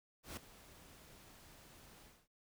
pink noise with ADSR envelope, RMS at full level -45 dBFS, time 0.23-2.28 s, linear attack 140 ms, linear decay 4 ms, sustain -15 dB, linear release 260 ms, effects none

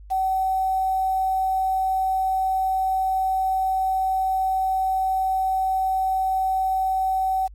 sine tone with quantisation, 760 Hz, F#5, 46 cents sharp, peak -19 dBFS, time 0.1-7.48 s, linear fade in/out 20 ms, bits 7, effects added 50 Hz sine -40 dBFS peak until 7.54 s + MP3 64 kbps

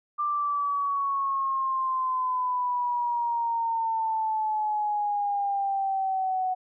sine exponential sweep, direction down, 1188 to 740 Hz, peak -24 dBFS, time 0.18-6.55 s, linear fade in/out 20 ms, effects none

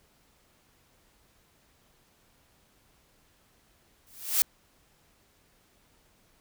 blue noise with exponential growth, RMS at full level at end -20 dBFS, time 4.07-4.42 s, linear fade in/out 0 ms, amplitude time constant 75 ms, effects pink hiss -65 dBFS RMS until 6.4 s

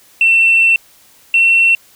sine tone pair in turn, 2693 / 2710 Hz, E7 / E7, +36 / +47 cents, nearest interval unison, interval 11 cents, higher second, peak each -6 dBFS, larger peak neither, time 0.21-0.76 / 1.34-1.75 s, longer first, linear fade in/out 2 ms, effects tanh soft clip ceiling -2 dBFS + white hiss -47 dBFS RMS until 1.95 s

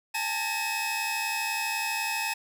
sawtooth tone cluster, 820 / 892 / 1880 / 2560 Hz, G#5 / A5 / A#6 / D#7, -22 / +23 / +14 / +49 cents, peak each -33 / -29 / -36 / -27 dBFS, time 0.14-2.34 s, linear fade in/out 10 ms, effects none

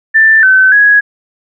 sine tone with pitch steps, 1774 / 1527 / 1666 Hz, A6 / G6 / G#6, +14 / -46 / +5 cents, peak -3 dBFS, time 0.14-1.01 s, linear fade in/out 20 ms, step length 290 ms, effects none

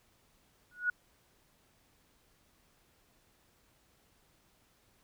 sine tone with exponential growth, 1459 Hz, F#6, 25 cents flat, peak -24 dBFS, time 0.71-0.9 s, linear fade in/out 5 ms, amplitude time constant 40 ms, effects pink hiss -69 dBFS RMS until 5.03 s

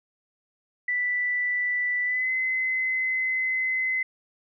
sine tone with pitch glide, 1975.5 to 2043 Hz, B6 to C7, 0 to -42 cents, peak -23 dBFS, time 0.88-4.03 s, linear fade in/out 5 ms, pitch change +58 cents, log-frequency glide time 2.04-2.31 s, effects none

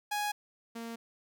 sawtooth tone pair in turn, 830.6 / 230.5 Hz, G#5 / A#3, 0 / -19 cents, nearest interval octave + minor seventh, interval 2219 cents, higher first, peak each -27 / -35 dBFS, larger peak first, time 0.11-0.32 / 0.75-0.96 s, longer neither, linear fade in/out 10 ms, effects none

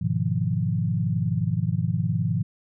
sine chord, F half-diminished seventh, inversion first, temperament equal, 103.83 / 123.47 / 155.56 / 174.61 Hz, Ab2 / Cb3 / Eb3 / F3, 0 / 0 / 0 / 0 cents, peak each -27 dBFS, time 0.01-2.43 s, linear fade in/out 10 ms, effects none

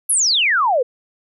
sine exponential sweep, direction down, 11600 to 466.2 Hz, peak -13 dBFS, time 0.09-0.83 s, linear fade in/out 10 ms, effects none

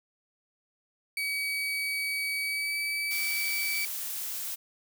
35% pulse tone with pitch glide, 2272 to 2298 Hz, C#7 to D7, +42 to -38 cents, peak -27 dBFS, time 1.17-3.85 s, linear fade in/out 2 ms, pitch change +20 cents, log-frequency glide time 2.42-2.77 s
blue noise, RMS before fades -35 dBFS, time 3.1-4.56 s, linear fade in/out 20 ms
effects none

